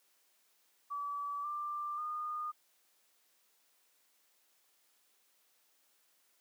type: tone with pitch steps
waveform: sine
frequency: 1149 / 1184.7 / 1221.5 Hz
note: D6 / D6 / D#6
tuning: -38 / +15 / -32 cents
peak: -36 dBFS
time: 0.9-2.52 s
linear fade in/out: 20 ms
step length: 540 ms
effects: white hiss -72 dBFS RMS until 6.4 s + high-pass 300 Hz 12 dB/octave